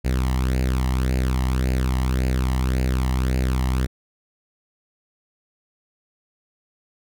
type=tone with flanger; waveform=sawtooth; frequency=64 Hz; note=C2; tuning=38 cents flat; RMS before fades=-21 dBFS; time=0.04-3.87 s; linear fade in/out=20 ms; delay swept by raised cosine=0.43 to 1.02 ms; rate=1.8 Hz; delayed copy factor=+0.65; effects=none